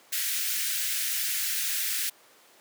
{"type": "high-pass noise", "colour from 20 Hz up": "white", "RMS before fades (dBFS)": -29, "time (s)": [0.12, 2.1], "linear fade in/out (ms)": 10, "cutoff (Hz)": 1500, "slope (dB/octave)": 48, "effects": ["pink hiss -56 dBFS RMS until 2.6 s", "high-pass 400 Hz 12 dB/octave"]}